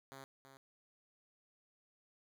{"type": "tone with echo", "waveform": "5% pulse", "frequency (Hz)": 135.3, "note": "C#3", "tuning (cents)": -42, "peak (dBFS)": -39, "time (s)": [0.12, 0.24], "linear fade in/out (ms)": 0, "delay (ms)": 330, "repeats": 1, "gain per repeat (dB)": -8, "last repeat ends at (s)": 0.57, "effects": []}